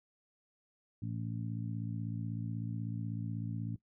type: harmonic tone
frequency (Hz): 56.2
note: A1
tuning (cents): +37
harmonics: 2 / 3 / 4 / 5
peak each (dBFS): -38 / -42 / -44 / -46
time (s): 1.02-3.76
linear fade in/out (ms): 5
effects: noise-tail reverb RT60 0.1 s tail -18 dB re dry